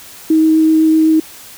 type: tone with vibrato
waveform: sine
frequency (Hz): 316.8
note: D#4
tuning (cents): +31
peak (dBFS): -7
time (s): 0.3-1.2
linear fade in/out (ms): 5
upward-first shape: triangle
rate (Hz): 7.9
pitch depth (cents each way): 9
effects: white hiss -36 dBFS RMS until 1.57 s